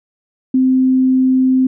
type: tone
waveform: sine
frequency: 259.4 Hz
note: C4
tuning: 15 cents flat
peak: -9 dBFS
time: 0.54-1.67 s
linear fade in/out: 5 ms
effects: none